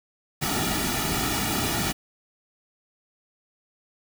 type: noise with comb filter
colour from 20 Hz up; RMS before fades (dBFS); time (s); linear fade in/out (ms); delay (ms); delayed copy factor
pink; -26; 0.41-1.93; 20; 1.9; -0.8
effects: none